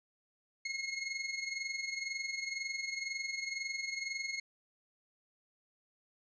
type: tone with amplitude modulation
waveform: sawtooth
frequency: 2160 Hz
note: C#7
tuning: 45 cents flat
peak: -30 dBFS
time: 0.65-4.4 s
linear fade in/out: 5 ms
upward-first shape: sine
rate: 22 Hz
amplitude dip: 65%
effects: resampled to 16000 Hz